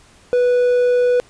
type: tone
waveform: triangle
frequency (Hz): 492.2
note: B4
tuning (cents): -6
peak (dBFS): -10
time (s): 0.33-1.2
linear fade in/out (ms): 0
effects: pink hiss -49 dBFS RMS until 1.29 s + resampled to 22050 Hz